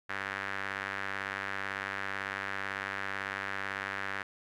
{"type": "tone with band-pass filter", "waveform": "sawtooth", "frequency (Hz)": 98, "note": "G2", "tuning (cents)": 0, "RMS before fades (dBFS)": -37, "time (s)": [0.09, 4.23], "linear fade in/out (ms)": 10, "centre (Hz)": 1700, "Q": 2.8, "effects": []}